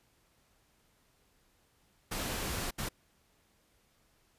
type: noise bursts at uneven times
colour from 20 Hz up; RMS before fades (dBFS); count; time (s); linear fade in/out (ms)
pink; -36; 2; 2.11-2.71 / 2.78-2.89; 10
effects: pink hiss -70 dBFS RMS until 4.38 s + resampled to 32000 Hz